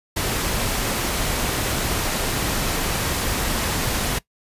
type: noise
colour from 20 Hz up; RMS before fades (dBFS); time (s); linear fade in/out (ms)
pink; -23; 0.16-4.19; 10
effects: noise-tail reverb RT60 0.1 s tail -20 dB re dry + resampled to 32000 Hz